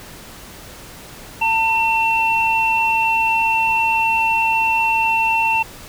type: tone pair together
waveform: sine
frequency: 899.5 / 2704 Hz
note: A5 / E7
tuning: +38 / +43 cents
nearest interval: octave + perfect fifth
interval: 1905 cents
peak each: -17 dBFS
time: 1.41-5.63 s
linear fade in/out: 10 ms
effects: pink hiss -38 dBFS RMS until 5.88 s